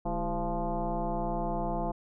sine tone with frequency modulation, 329.6 Hz, E4, in tune, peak -28 dBFS, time 0.05-1.92 s, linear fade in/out 10 ms, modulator 180 Hz, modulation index 3.2, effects none

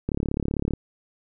click train, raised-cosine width 3 ms, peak -12 dBFS, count 24, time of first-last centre 0.09-0.736 s, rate 35.6 Hz, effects none

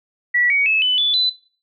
sine tone with pitch steps, 1946 / 2248 / 2598 / 3001 / 3467 / 4006 Hz, B6 / C#7 / E7 / F#7 / A7 / B7, -26 / +24 / -26 / +24 / -26 / +24 cents, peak -14 dBFS, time 0.34-1.3 s, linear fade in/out 10 ms, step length 160 ms, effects noise-tail reverb RT60 0.4 s tail -17 dB re dry

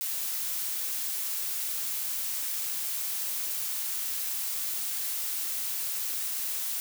blue noise, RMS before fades -32 dBFS, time 0.01-6.8 s, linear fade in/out 0 ms, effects none

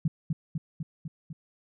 sine tone with echo, 158 Hz, D#3, 27 cents sharp, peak -21 dBFS, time 0.05-0.08 s, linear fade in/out 5 ms, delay 250 ms, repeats 5, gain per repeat -3 dB, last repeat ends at 1.33 s, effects none

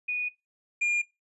sine / triangle tone pair in turn, 2467 / 2413 Hz, D#7 / D7, -15 / +46 cents, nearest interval unison, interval 39 cents, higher first, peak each -26 / -21 dBFS, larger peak second, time 0.08-0.29 / 0.81-1.02 s, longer neither, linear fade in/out 10 ms, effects noise-tail reverb RT60 0.2 s tail -20 dB re dry + resampled to 24000 Hz

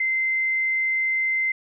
sine tone, 2075 Hz, C7, 15 cents flat, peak -20 dBFS, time 0-1.52 s, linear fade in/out 5 ms, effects none

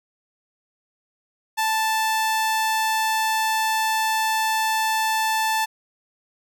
sawtooth tone, 880 Hz, A5, in tune, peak -16 dBFS, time 1.57-5.66 s, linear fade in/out 20 ms, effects none

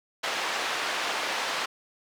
pink band-pass noise, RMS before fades -30 dBFS, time 0.23-1.66 s, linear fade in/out 10 ms, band 690 to 4500 Hz, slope 12 dB/octave, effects none

